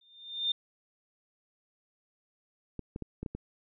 sine tone with exponential growth, 3613 Hz, A7, 45 cents sharp, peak -24 dBFS, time 0.01-0.52 s, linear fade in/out 5 ms, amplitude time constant 110 ms
clicks, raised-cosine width 3 ms, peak -24 dBFS, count 6, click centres 2.793 / 2.961 / 3.023 / 3.23 / 3.262 / 3.35 s
effects none

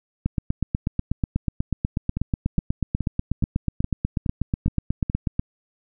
two click trains, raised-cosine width 5 ms, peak -12 / -9 dBFS, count 8 / 43, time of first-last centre 2.17-5.099 / 0.26-5.394 s, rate 2.39 / 8.18 Hz, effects none

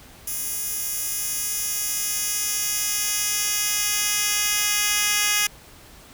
10% pulse tone with high-pass filter sweep, 415.3 Hz, G#4, in tune, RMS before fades -24 dBFS, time 0.27-5.47 s, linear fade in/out 5 ms, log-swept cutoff 10000 to 2900 Hz, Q 0.71, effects pink hiss -47 dBFS RMS until 6.13 s

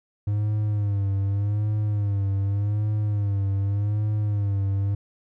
triangle tone with vibrato, 102.1 Hz, G#2, 29 cents flat, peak -19 dBFS, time 0.27-4.95 s, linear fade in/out 5 ms, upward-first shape sine, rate 0.85 Hz, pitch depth 69 cents each way, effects none

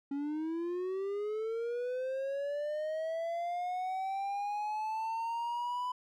triangle linear sweep, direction up, 276.3 to 1000 Hz, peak -31 dBFS, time 0.11-5.92 s, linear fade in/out 5 ms, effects none

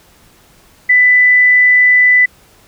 sine tone, 1992 Hz, B6, 14 cents sharp, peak -5 dBFS, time 0.89-2.26 s, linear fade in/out 10 ms, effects pink hiss -47 dBFS RMS until 2.67 s

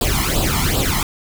pink noise with flanger, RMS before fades -18 dBFS, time 0.01-1.03 s, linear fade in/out 2 ms, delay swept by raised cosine 0.24 to 0.98 ms, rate 2.6 Hz, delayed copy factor +0.8, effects none

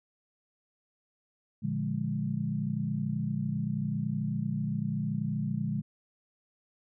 sine chord, Bb dominant seventh, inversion none, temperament equal, 116.54 / 146.83 / 174.61 / 207.7 Hz, Bb2 / D3 / F3 / Ab3, 0 / 0 / 0 / 0 cents, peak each -36 / -33 / -36 / -33 dBFS, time 1.62-5.82 s, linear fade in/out 20 ms, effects none

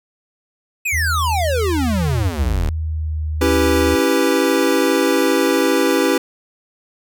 square exponential sweep, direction down, 2604 to 34.65 Hz, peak -18 dBFS, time 0.85-2.7 s, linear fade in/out 10 ms
sine tone with pitch glide, 80.5 to 77.35 Hz, E2 to D#2, -41 to -10 cents, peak -19 dBFS, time 0.92-3.96 s, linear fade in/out 20 ms, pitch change -69 cents, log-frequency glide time 2.47-3.23 s
square chord, C# half-diminished seventh, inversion none, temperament equal, 277.2 / 329.6 / 392 / 493.9 Hz, C#4 / E4 / G4 / B4, 0 / 0 / 0 / 0 cents, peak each -20 dBFS, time 3.41-6.18 s, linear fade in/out 5 ms
click, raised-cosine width 3 ms, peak -26 dBFS, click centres 3.99 s
effects none

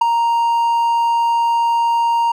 triangle tone with ADSR envelope, 932.3 Hz, A#5, in tune, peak -4 dBFS, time 0.01-2.32 s, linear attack 8 ms, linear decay 9 ms, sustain -7 dB, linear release 7 ms, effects none

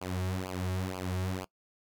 sawtooth tone with flanger, 92.5 Hz, F#2, in tune, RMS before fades -34 dBFS, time 0.01-1.45 s, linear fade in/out 10 ms, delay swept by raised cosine 0.52 to 4.12 ms, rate 2.1 Hz, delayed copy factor -1, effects noise-tail reverb RT60 0.1 s tail -22 dB re dry

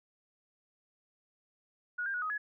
sine tone with pitch steps, 1453 / 1595 / 1461 / 1257 / 1690 Hz, F#6 / G6 / F#6 / D#6 / G#6, -32 / +30 / -22 / +17 / +30 cents, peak -32 dBFS, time 1.98-2.38 s, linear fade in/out 10 ms, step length 80 ms, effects none

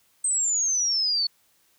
sine exponential sweep, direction down, 8372 to 4402 Hz, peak -21 dBFS, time 0.24-1.27 s, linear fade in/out 5 ms, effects white hiss -64 dBFS RMS until 1.78 s

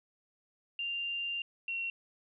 sine tone pair in turn, 2788 / 2734 Hz, F7 / F7, -4 / -37 cents, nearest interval unison, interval 33 cents, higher first, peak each -33 / -33 dBFS, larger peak neither, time 0.79-1.42 / 1.68-1.9 s, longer first, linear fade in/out 2 ms, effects none

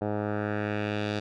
10% pulse tone with low-pass filter sweep, 104.6 Hz, G#2, 13 cents sharp, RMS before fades -30 dBFS, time 0.01-1.2 s, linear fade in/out 10 ms, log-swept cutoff 830 to 4300 Hz, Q 1.6, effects none

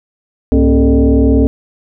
sine tone with frequency modulation, 103.83 Hz, G#2, in tune, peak -6 dBFS, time 0.52-1.47 s, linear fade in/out 0 ms, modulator 169 Hz, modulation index 2, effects none

